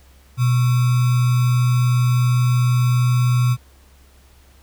sine tone with sample-and-hold, 123.6 Hz, B2, 2 cents sharp, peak -13 dBFS, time 0.37-3.57 s, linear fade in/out 50 ms, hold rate 1225 Hz, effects added 67 Hz sine -48 dBFS peak until 4.62 s + pink hiss -54 dBFS RMS until 4.62 s

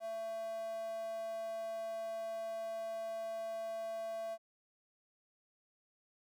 square tone with high-pass filter, 223.3 Hz, A3, 26 cents sharp, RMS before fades -41 dBFS, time 0-4.38 s, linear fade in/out 50 ms, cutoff 660 Hz, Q 7.4, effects none

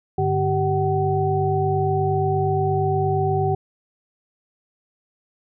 sine tone cluster, 99.6 / 148.1 / 389 / 755 Hz, G2 / D3 / G4 / F#5, +28 / +15 / -13 / +35 cents, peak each -25 / -24 / -22 / -23 dBFS, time 0.18-3.55 s, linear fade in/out 5 ms, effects none

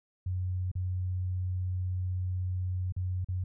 sine tone with dropouts, 91.6 Hz, F#2, 17 cents flat, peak -29 dBFS, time 0.26-3.44 s, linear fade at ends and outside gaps 5 ms, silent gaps 0.716-0.753 / 2.923-2.964 / 3.246-3.286 s, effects none

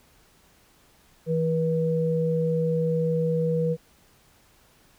sine tone pair together, 163.05 / 484.1 Hz, E3 / B4, -19 / -35 cents, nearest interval octave + perfect fifth, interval 1884 cents, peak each -24 / -24 dBFS, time 1.26-3.77 s, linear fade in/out 50 ms, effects pink hiss -59 dBFS RMS until 4.98 s

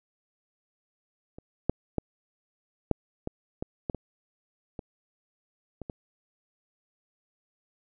clicks, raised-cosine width 2 ms, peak -30 / -9 / -13 / -9 / -18 / -18 / -16 / -21 / -23 / -24 / -22 dBFS, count 11, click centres 1.385 / 1.696 / 1.983 / 2.913 / 3.274 / 3.625 / 3.898 / 3.947 / 4.792 / 5.817 / 5.898 s, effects none

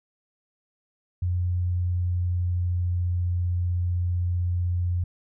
sine tone with pitch glide, 89.1 to 88.43 Hz, F2 to F2, +35 to +22 cents, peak -22 dBFS, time 1.22-5.04 s, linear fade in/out 5 ms, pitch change -13 cents, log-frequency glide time 1.55-3.25 s, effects none

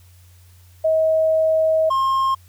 sine / triangle tone pair in turn, 637 / 1067.3 Hz, D#5 / C6, +41 / +34 cents, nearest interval major sixth, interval 893 cents, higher second, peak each -14 dBFS, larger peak neither, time 0.84-1.9 / 1.9-2.35 s, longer first, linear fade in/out 10 ms, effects added 90 Hz sine -46 dBFS peak until 2.48 s + white hiss -56 dBFS RMS until 2.48 s

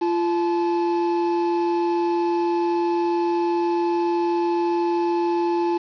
triangle tone pair together, 344.1 / 865.1 Hz, F4 / A5, -26 / -30 cents, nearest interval octave + major third, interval 1596 cents, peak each -18 / -23 dBFS, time 0.01-5.78 s, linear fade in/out 10 ms, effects resampled to 11025 Hz + 7-bit

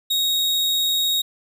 40% pulse tone, 3766 Hz, A#7, 17 cents sharp, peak -17 dBFS, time 0.1-1.22 s, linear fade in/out 10 ms, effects none

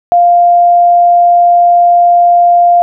sine tone, 698.5 Hz, F5, in tune, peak -3 dBFS, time 0.12-2.82 s, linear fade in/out 0 ms, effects none

